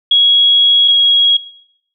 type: tone pair in turn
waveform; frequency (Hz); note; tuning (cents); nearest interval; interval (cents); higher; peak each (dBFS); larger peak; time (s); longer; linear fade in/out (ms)
sine; 3322 / 3306; G#7 / G#7; 0 / -9; unison; 9; first; -6; neither; 0.11-0.88 / 0.88-1.37; first; 5
effects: noise-tail reverb RT60 0.7 s tail -19 dB re dry